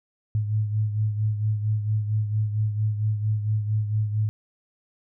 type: beating tone pair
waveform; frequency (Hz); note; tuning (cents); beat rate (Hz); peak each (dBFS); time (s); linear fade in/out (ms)
sine; 106.3 / 110.7; G#2 / A2; +41 / +11; 4.4; -22 / -30; 0.35-4.29; 0
effects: none